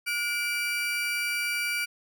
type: tone pair together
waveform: 35% pulse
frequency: 1438 / 2330 Hz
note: F#6 / D7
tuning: -50 / -14 cents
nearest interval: minor sixth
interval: 836 cents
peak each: -31 / -26 dBFS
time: 0.06-1.86 s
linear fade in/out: 20 ms
effects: none